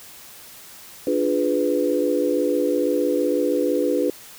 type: chord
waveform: sine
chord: D diminished seventh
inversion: none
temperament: equal with one note detuned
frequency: 293.7 / 349.2 / 415.3 / 497.6 Hz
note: D4 / F4 / Ab4 / Cb5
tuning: 0 / 0 / 0 / +13 cents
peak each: -23 / -25 / -25 / -22 dBFS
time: 1.07-4.1 s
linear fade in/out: 2 ms
effects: white hiss -43 dBFS RMS until 4.38 s